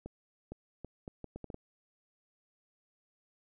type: accelerating click train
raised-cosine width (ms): 2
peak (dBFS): -29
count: 9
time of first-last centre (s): 0.06-1.544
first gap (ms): 460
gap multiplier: 0.71
effects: none